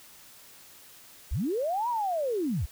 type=linear two-way sweep; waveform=sine; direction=up then down; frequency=36 to 987.8 to 48.52 Hz; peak=-26 dBFS; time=1.31-2.66 s; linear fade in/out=10 ms; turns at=1.89 s; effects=white hiss -52 dBFS RMS until 2.71 s